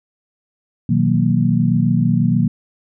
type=chord; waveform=sine; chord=B major seventh; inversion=none; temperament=equal with one note detuned; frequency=123.47 / 158.56 / 185 / 233.1 Hz; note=B2 / D#3 / F#3 / A#3; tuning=0 / +33 / 0 / 0 cents; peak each=-18 dBFS; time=0.89-2.48 s; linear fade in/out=5 ms; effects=none